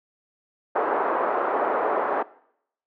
pink band-pass noise, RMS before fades -24 dBFS, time 0.75-2.23 s, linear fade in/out 10 ms, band 400 to 1300 Hz, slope 24 dB/octave, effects noise-tail reverb RT60 0.7 s tail -20 dB re dry

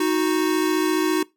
square tone pair together, 313.1 / 367.7 Hz, D#4 / F#4, +11 / -11 cents, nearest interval minor third, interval 278 cents, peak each -22 dBFS, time 0-1.23 s, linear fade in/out 5 ms, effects noise-tail reverb RT60 0.2 s tail -21 dB re dry

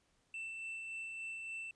triangle tone with tremolo, 2669 Hz, E7, 21 cents sharp, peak -39 dBFS, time 0.34-1.71 s, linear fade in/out 2 ms, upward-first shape sine, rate 3.5 Hz, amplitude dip 25%, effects pink hiss -75 dBFS RMS until 1.75 s + resampled to 22050 Hz

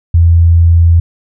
sine tone, 84.2 Hz, E2, 37 cents sharp, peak -3 dBFS, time 0.14-1 s, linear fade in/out 5 ms, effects none

